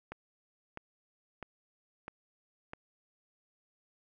click train, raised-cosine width 0.5 ms, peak -26 dBFS, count 5, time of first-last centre 0.12-2.734 s, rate 1.53 Hz, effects none

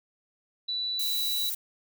sine tone with pitch glide, 3959 to 3934 Hz, B7 to B7, +3 to -7 cents, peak -28 dBFS, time 0.68-1.5 s, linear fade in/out 10 ms, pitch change -10 cents, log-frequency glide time 0.99-1.31 s
violet noise, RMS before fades -32 dBFS, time 0.99-1.55 s, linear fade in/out 5 ms
effects none

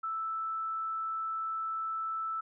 sine tone, 1318.5 Hz, E6, in tune, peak -32 dBFS, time 0.03-2.41 s, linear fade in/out 10 ms, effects none

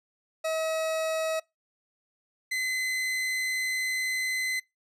40% pulse tone pair in turn, 640 / 2038 Hz, D#5 / C7, +49 / -46 cents, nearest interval octave + minor sixth, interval 2005 cents, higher second, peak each -26 dBFS, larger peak neither, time 0.44-1.4 / 2.51-4.6 s, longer second, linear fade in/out 10 ms, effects noise-tail reverb RT60 0.2 s tail -24 dB re dry + low-pass 12000 Hz 12 dB/octave

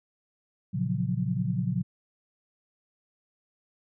sine chord, Gb major seventh, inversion first, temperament equal, 116.54 / 138.59 / 174.61 / 185 Hz, Bb2 / Db3 / F3 / Gb3, 0 / 0 / 0 / 0 cents, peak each -31 dBFS, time 0.73-1.83 s, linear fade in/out 20 ms, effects none

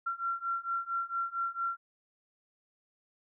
sine beating tone pair, 1365 / 1369.4 Hz, F6 / F6, -40 / -34 cents, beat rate 4.4 Hz, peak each -35 / -34 dBFS, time 0.06-1.77 s, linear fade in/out 10 ms, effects none

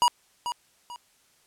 square tone with echo, 964 Hz, B5, 42 cents flat, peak -18 dBFS, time 0.02-0.08 s, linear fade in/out 0 ms, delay 440 ms, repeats 2, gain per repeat -10 dB, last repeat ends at 0.96 s, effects white hiss -63 dBFS RMS until 1.46 s + low-pass 11000 Hz 12 dB/octave

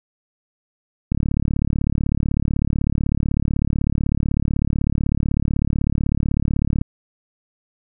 click train, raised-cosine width 5 ms, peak -7 dBFS, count 206, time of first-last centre 1.12-6.814 s, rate 36 Hz, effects none

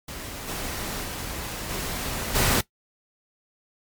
pink noise with level steps, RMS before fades -36 / -31 / -33 / -30 / -21 dBFS, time 0.08-2.61 s, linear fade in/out 5 ms, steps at 0.47 / 1.02 / 1.69 / 2.34 s, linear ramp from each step 20 ms, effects noise-tail reverb RT60 0.1 s tail -18 dB re dry + MP3 96 kbps

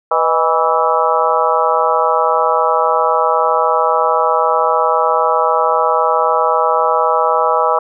harmonic tone with a mistuned harmonic, 163.8 Hz, E3, 11 cents flat, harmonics 3 / 4 / 5 / 6 / 7 / 8, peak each -18 / -18 / -18 / -18 / -18 / -18 dBFS, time 0.11-7.79 s, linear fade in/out 5 ms, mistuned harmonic 4, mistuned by -82 cents, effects none

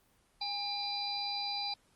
harmonic tone with a mistuned harmonic, 799 Hz, G5, 33 cents sharp, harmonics 1 / 3 / 5 / 6, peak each -39 / -46 / -38 / -38 dBFS, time 0.41-1.74 s, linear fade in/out 5 ms, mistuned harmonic 1, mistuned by +41 cents, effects pink hiss -69 dBFS RMS until 1.95 s + Opus 24 kbps

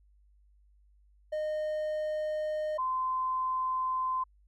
triangle / sine tone pair in turn, 614 / 1032.6 Hz, D#5 / C6, -23 / -23 cents, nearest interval major sixth, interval 900 cents, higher second, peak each -28 dBFS, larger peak neither, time 1.32-2.78 / 2.78-4.24 s, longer neither, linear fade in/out 10 ms, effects added 50 Hz sine -60 dBFS peak until 4.47 s

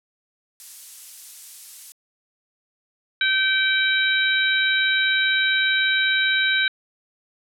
violet noise, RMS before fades -34 dBFS, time 0.6-1.92 s, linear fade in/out 0 ms
harmonic tone, 773 Hz, G5, 24 cents flat, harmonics 2 / 3 / 4 / 5, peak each -20 / -24 / -29 / -23 dBFS, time 3.21-6.68 s, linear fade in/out 2 ms
effects low-pass 10000 Hz 12 dB/octave

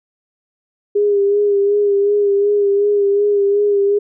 sine tone with vibrato, 405.8 Hz, G#4, 40 cents flat, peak -11 dBFS, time 0.95-3.99 s, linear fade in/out 10 ms, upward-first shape sine, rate 2.7 Hz, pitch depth 33 cents each way, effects none

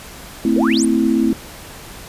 sine chord, A minor, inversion none, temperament equal with one note detuned, 224.1 / 261.6 / 329.6 Hz, A3 / C4 / E4, +32 / 0 / 0 cents, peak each -17 dBFS, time 0.45-1.33 s, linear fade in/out 2 ms
sine exponential sweep, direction up, 412.6 to 9890 Hz, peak -20 dBFS, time 0.56-0.85 s, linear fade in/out 2 ms
effects pink hiss -36 dBFS RMS until 2.08 s + resampled to 32000 Hz

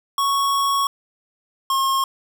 square tone pair in turn, 1108.7 / 1076.5 Hz, C#6 / C6, 0 / +49 cents, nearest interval minor second, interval 51 cents, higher first, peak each -18 dBFS, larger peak neither, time 0.18-0.87 / 1.7-2.04 s, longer first, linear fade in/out 2 ms, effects none

